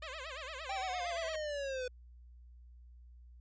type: tone with vibrato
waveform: 10% pulse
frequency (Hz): 576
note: D5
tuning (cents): -34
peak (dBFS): -34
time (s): 0.02-1.36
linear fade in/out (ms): 5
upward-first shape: sine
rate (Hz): 8.7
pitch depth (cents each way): 220
type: linear sweep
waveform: square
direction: down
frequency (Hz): 792 to 493.9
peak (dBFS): -37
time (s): 0.69-1.88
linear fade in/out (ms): 5
effects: added 60 Hz sine -53 dBFS peak until 3.4 s + resampled to 16000 Hz